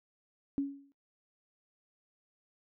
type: tone with exponential decay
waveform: sine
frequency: 278.8 Hz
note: C#4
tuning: 10 cents sharp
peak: -26 dBFS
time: 0.58-0.92 s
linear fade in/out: 0 ms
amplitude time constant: 73 ms
effects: noise-tail reverb RT60 0.4 s tail -24 dB re dry